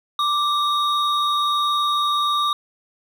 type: tone pair together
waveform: triangle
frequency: 1174.7 / 3748 Hz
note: D6 / A#7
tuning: 0 / +9 cents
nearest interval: octave + minor sixth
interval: 2009 cents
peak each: -17 / -22 dBFS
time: 0.19-2.53 s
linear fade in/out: 2 ms
effects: none